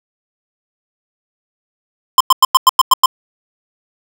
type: tone bursts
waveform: square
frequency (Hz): 1042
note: C6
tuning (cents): -7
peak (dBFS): -4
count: 8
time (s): 2.18-3.059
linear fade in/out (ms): 2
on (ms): 25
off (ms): 97
effects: 7-bit